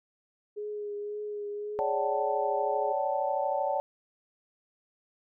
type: tone with vibrato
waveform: sine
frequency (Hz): 415.3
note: G#4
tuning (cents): 0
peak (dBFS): -33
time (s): 0.56-2.93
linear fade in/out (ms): 20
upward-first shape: triangle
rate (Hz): 1.9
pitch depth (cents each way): 23
type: chord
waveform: sine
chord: D major seventh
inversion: third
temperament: equal with one note detuned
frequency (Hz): 554.4 / 587.3 / 758.6 / 880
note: C#5 / D5 / F#5 / A5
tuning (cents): 0 / 0 / +43 / 0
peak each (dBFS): -32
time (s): 1.79-3.8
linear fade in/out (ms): 0
effects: none